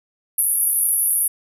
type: band-pass noise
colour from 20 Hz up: white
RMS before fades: -19 dBFS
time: 0.38-1.28 s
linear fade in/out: 5 ms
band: 10000 to 12000 Hz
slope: 96 dB/octave
effects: none